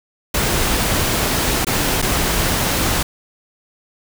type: noise with dropouts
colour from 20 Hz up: pink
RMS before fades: -18 dBFS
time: 0.34-3.03 s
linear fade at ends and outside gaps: 5 ms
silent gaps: 1.648-1.668 / 2.018-2.024 s
effects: none